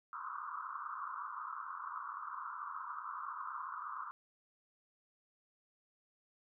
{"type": "band-pass noise", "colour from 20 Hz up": "pink", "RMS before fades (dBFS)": -44, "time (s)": [0.13, 4.11], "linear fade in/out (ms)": 0, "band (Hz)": [1000, 1400], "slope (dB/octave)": 96, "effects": []}